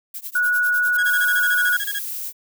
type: noise with tremolo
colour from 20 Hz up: violet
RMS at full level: -29 dBFS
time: 0.14-0.97 s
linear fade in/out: 5 ms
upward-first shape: triangle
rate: 10 Hz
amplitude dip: 100%
type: tone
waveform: sine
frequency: 1463 Hz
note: F#6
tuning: 20 cents flat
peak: -16 dBFS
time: 0.35-1.77 s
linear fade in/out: 5 ms
type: tone bursts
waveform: 30% pulse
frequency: 1647 Hz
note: G#6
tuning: 15 cents flat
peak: -21 dBFS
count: 14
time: 0.98-1.993 s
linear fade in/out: 10 ms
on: 51 ms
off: 23 ms
type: noise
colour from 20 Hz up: violet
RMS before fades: -29 dBFS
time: 1.02-2.33 s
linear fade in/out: 50 ms
effects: none